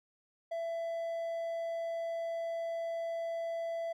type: tone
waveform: triangle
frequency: 667 Hz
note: E5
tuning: 20 cents sharp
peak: -32 dBFS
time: 0.51-3.93 s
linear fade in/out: 10 ms
effects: none